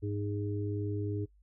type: harmonic tone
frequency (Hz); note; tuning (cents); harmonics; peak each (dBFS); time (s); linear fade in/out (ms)
102.7; G#2; -19; 1 / 3 / 4; -33 / -38 / -39; 0.02-1.26; 20
effects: noise-tail reverb RT60 0.1 s tail -23 dB re dry + added 50 Hz sine -60 dBFS peak until 1.42 s